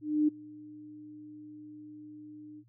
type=tone with ADSR envelope; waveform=sine; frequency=302.2 Hz; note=D4; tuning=50 cents sharp; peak=-21 dBFS; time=0.01-2.64 s; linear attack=270 ms; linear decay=12 ms; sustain=-24 dB; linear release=54 ms; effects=added 118 Hz sine -60 dBFS peak until 2.68 s